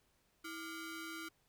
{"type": "ring-modulated tone", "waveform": "sawtooth", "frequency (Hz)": 866, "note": "A5", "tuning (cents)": -28, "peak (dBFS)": -37, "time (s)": [0.44, 1.29], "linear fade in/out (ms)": 10, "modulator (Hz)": 540, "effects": ["pink hiss -75 dBFS RMS until 1.48 s"]}